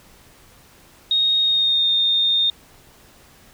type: tone with pitch glide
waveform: sine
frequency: 3729 to 3656 Hz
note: A#7 to A#7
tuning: 0 to -34 cents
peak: -15 dBFS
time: 1.11-2.5 s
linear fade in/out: 2 ms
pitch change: -34 cents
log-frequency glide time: 1.42-1.89 s
effects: pink hiss -50 dBFS RMS until 3.53 s